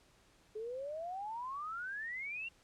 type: exponential sweep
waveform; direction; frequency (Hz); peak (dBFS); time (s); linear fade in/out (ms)
sine; up; 420.2 to 2794; -39; 0.55-2.49; 10
effects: pink hiss -67 dBFS RMS until 2.63 s + low-pass 9000 Hz 12 dB/octave